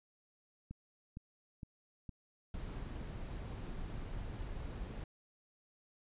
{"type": "click train", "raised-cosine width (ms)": 5, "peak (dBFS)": -33, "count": 6, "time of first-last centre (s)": [0.71, 3.014], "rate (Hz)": 2.17}
{"type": "noise", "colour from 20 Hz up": "brown", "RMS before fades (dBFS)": -43, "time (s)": [2.54, 5.04], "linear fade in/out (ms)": 2}
{"effects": ["resampled to 8000 Hz"]}